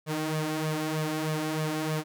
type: tone with flanger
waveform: sawtooth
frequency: 155.56 Hz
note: D#3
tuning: in tune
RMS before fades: -30 dBFS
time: 0.06-2.04 s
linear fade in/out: 50 ms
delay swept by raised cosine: 1.7 to 3.8 ms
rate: 3.2 Hz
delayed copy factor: +0.7
effects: none